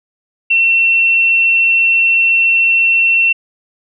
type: tone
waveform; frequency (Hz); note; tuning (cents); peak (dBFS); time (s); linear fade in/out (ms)
sine; 2707; E7; +45; -8; 0.5-3.33; 10
effects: none